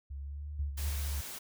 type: tone with pitch glide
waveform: sine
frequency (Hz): 69.5 to 74.06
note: C#2 to D2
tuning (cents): +5 to +15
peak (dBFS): -38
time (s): 0.1-0.9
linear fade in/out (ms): 10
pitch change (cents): +110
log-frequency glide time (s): 0.2-0.51
type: tone with vibrato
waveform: sine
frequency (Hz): 71.4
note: D2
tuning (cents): -48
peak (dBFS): -32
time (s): 0.59-1.21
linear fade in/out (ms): 5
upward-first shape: square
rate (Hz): 15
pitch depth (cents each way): 35
type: noise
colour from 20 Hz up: white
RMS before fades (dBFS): -43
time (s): 0.77-1.39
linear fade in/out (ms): 10
effects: none